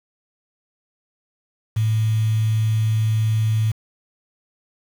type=tone with quantisation; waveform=sine; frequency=109.8 Hz; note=A2; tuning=3 cents flat; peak=-16 dBFS; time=1.76-3.72 s; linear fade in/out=10 ms; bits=6; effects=none